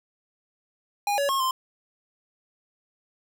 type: tone with pitch steps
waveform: square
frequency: 817 / 564 / 1083 / 1043 Hz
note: G#5 / C#5 / C#6 / C6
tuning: -29 / +30 / -41 / -6 cents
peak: -23 dBFS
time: 1.07-1.51 s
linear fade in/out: 2 ms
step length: 110 ms
effects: none